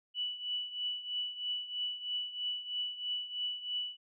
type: tone with tremolo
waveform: sine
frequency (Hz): 2960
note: F#7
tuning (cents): 0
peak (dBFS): -31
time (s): 0.14-3.97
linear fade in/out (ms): 50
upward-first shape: triangle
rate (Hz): 3.1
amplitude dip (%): 80
effects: none